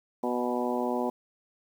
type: harmonic tone with a mistuned harmonic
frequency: 123.1 Hz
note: B2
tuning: 5 cents flat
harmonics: 2 / 3 / 4 / 5 / 6 / 7 / 8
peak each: -31 / -33 / -34 / -35 / -36 / -36 / -37 dBFS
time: 0.23-1.1 s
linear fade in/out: 5 ms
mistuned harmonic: 7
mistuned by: -18 cents
effects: 9-bit